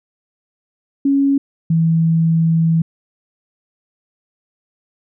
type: tone pair in turn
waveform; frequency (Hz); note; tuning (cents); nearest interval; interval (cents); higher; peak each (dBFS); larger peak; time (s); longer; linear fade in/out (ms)
sine; 277.2 / 163.64; C#4 / E3; 0 / -12; major sixth; 912; first; -11 / -11; neither; 1.05-1.38 / 1.7-2.82; second; 5
effects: none